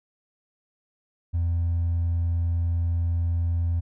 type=tone with hard clipping; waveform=triangle; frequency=84.9 Hz; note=F2; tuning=48 cents flat; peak=-21 dBFS; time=1.33-3.81 s; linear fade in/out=20 ms; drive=2 dB; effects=none